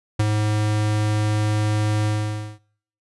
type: tone with ADSR envelope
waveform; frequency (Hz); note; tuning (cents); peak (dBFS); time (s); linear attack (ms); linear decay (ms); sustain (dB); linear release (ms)
square; 106.3; G#2; +41; -15; 0.19-2.59; 9; 25; -4; 530
effects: noise-tail reverb RT60 0.6 s tail -21 dB re dry + resampled to 24000 Hz